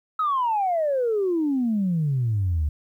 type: exponential sweep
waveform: sine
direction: down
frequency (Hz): 1300 to 71.4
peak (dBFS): -19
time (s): 0.19-2.69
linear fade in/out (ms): 5
effects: tanh soft clip ceiling -16 dBFS + 10-bit